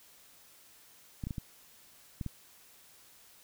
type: clicks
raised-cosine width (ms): 5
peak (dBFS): -24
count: 6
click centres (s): 1.238 / 1.27 / 1.308 / 1.382 / 2.212 / 2.263
effects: white hiss -59 dBFS RMS until 3.43 s